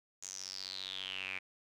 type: tone with band-pass filter sweep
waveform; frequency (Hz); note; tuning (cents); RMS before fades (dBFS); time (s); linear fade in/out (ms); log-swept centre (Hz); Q
sawtooth; 94.8; F#2; +43; -43; 0.22-1.39; 10; 6800 to 2300; 8.4
effects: none